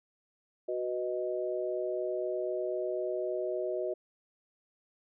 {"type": "chord", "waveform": "sine", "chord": "B major", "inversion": "second", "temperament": "equal", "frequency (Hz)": [370, 493.9, 622.3], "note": ["F#4", "B4", "D#5"], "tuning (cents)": [0, 0, 0], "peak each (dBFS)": [-34, -38, -34], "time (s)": [0.68, 3.94], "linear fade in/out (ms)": 10, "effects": []}